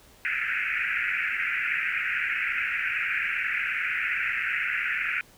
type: band-pass noise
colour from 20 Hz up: white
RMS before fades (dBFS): -28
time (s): 0.25-5.21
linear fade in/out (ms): 0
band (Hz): 1400 to 2600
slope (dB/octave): 96
effects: pink hiss -55 dBFS RMS until 5.37 s

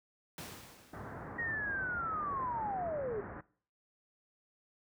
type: noise with exponential decay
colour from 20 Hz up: pink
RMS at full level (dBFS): -43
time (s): 0.38-1.53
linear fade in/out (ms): 1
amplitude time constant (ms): 250
type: low-pass noise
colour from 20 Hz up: pink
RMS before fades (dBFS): -44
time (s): 0.93-3.41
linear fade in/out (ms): 5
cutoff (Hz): 1800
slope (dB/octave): 48
type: linear sweep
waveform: sine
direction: down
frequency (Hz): 1893 to 392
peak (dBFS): -34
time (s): 1.38-3.21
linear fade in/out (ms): 10
effects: noise-tail reverb RT60 0.5 s tail -21 dB re dry + high-pass 80 Hz 12 dB/octave

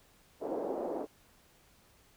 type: band-pass noise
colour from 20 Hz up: white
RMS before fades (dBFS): -36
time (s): 0.4-1.07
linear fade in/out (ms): 50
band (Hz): 290 to 620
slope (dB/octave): 24
effects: pink hiss -64 dBFS RMS until 2.16 s

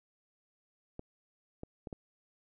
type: clicks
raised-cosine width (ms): 2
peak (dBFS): -28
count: 4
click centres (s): 0.994 / 1.634 / 1.872 / 1.928
effects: none

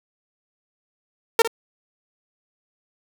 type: tone with echo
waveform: sawtooth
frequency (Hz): 456.3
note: A#4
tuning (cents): -37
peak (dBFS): -8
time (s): 1.39-1.42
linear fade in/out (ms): 2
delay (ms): 56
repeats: 1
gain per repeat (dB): -11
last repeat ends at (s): 1.476
effects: none

